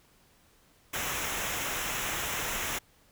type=noise with comb filter; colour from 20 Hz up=pink; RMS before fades=-33 dBFS; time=0.93-2.79 s; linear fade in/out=10 ms; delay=0.22 ms; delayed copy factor=-0.65; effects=pink hiss -63 dBFS RMS until 3.11 s